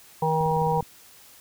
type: harmonic tone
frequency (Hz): 158.7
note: D#3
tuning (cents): +35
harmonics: 1 / 3 / 5 / 6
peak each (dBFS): -26 / -26 / -26 / -26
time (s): 0.22-0.81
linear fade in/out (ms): 5
type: click train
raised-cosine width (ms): 5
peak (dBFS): -28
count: 9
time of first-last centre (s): 0.41-0.827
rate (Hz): 19.2
effects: white hiss -51 dBFS RMS until 1.4 s